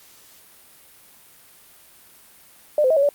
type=tone with pitch steps; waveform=sine; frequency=599 / 515 / 638 / 557 / 576 Hz; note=D5 / C5 / D#5 / C#5 / D5; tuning=+34 / -28 / +43 / +8 / -34 cents; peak=-14 dBFS; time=2.78-3.09 s; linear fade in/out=2 ms; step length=62 ms; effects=white hiss -50 dBFS RMS until 3.14 s + Opus 48 kbps